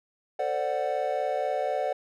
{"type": "chord", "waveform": "triangle", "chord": "D dominant seventh", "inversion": "second", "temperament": "equal with one note detuned", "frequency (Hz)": [446.9, 523.3, 587.3, 740], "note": ["A4", "C5", "D5", "F#5"], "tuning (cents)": [27, 0, 0, 0], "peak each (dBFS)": [-33, -30, -28, -28], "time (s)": [0.39, 1.93], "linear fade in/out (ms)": 5, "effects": []}